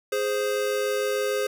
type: tone pair together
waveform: square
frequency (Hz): 415.3 / 521.9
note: G#4 / C5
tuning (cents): 0 / -4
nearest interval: major third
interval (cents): 396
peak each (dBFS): -27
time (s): 0.12-1.47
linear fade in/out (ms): 5
effects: none

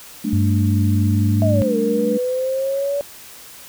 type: chord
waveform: sine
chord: G suspended second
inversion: none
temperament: just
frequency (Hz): 196 / 220.5 / 294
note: G3 / A3 / D4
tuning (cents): 0 / +4 / +2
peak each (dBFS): -25 / -21 / -24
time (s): 0.24-2.18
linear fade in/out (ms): 10
type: tone with pitch glide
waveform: sine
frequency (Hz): 98 to 102.69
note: G2 to G#2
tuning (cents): 0 to -19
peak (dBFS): -15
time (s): 0.33-1.62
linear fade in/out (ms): 0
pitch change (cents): +81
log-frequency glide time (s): 1.05-1.43
type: linear two-way sweep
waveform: sine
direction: down then up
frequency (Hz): 657 to 457 to 573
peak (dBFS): -18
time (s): 1.42-3.01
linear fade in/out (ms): 0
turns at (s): 1.77
effects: white hiss -40 dBFS RMS until 3.68 s

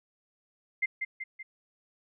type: tone with echo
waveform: sine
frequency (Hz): 2093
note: C7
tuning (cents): 0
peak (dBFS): -24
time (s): 0.82-0.86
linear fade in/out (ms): 10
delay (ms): 190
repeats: 3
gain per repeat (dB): -5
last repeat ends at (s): 1.43
effects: none

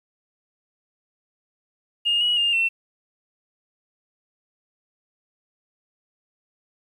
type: tone with pitch steps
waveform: sine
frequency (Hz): 2837 / 2912 / 2815 / 2701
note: F7 / F#7 / F7 / E7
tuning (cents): +27 / -28 / +13 / +42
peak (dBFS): -17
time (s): 2.05-2.69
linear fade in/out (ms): 20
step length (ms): 160
effects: tanh soft clip ceiling -13 dBFS + 9-bit

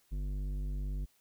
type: tone with tanh clipping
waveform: triangle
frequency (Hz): 49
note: G1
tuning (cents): 0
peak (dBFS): -35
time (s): 0.11-1.06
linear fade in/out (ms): 20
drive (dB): 16
effects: white hiss -70 dBFS RMS until 1.2 s

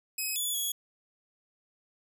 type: tone with pitch steps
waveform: 5% pulse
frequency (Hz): 2545 / 3439 / 3351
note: D#7 / A7 / G#7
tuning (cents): +39 / -40 / +15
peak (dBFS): -22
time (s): 0.18-0.72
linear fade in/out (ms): 5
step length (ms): 180
effects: none

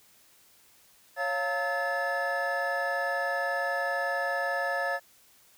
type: tone cluster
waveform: triangle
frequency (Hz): 553 / 698 / 909 / 1295 / 1730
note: C#5 / F5 / A#5 / E6 / A6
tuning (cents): -4 / -1 / -44 / -31 / -30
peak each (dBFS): -31 / -31 / -36 / -37 / -29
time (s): 1.16-5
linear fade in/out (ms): 50
effects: white hiss -60 dBFS RMS until 5.57 s

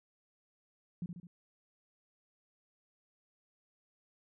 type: tone with echo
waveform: sine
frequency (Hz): 174.7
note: F3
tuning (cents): +1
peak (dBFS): -35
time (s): 1.02-1.06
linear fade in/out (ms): 2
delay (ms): 70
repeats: 3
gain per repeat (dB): -5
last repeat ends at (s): 1.27
effects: none

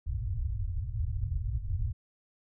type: low-pass noise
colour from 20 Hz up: white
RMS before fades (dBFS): -32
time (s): 0.06-1.93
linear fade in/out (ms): 10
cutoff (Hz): 120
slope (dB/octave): 96
effects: none

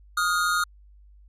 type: tone pair together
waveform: square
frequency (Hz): 1244.5 / 1418.4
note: D#6 / F6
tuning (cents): 0 / +26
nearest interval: major second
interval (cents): 226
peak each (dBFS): -25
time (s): 0.17-0.64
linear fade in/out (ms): 5
effects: added 50 Hz sine -49 dBFS peak until 1.28 s + resampled to 32000 Hz

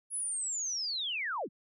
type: linear sweep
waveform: sine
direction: down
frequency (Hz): 10548 to 122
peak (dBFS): -32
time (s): 0.1-1.49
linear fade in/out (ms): 50
effects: none

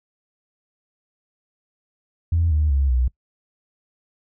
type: tone with pitch steps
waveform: sine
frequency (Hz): 83.7 / 75.87 / 68.78 / 62.34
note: E2 / D#2 / C#2 / B1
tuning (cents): +27 / -43 / -13 / +17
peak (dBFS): -15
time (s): 2.32-3.08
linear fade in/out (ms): 5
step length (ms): 190
effects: noise-tail reverb RT60 0.1 s tail -23 dB re dry + tanh soft clip ceiling -11 dBFS

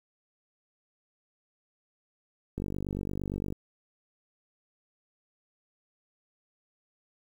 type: click train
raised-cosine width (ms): 3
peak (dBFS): -21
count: 47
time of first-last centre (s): 2.58-3.525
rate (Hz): 48.7
effects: 9-bit

